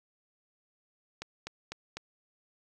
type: click train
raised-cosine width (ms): 0.2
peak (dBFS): -21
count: 4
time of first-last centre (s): 1.22-1.97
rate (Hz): 4
effects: none